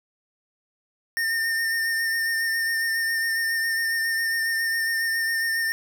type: tone with vibrato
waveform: square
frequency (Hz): 1817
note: A#6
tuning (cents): -45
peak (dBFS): -23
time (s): 1.17-5.72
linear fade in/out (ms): 0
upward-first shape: sine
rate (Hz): 7.3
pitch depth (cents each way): 22
effects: none